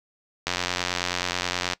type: click train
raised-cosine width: 0.2 ms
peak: -7 dBFS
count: 114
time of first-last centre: 0.47-1.734 s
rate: 89.4 Hz
effects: noise-tail reverb RT60 0.1 s tail -21 dB re dry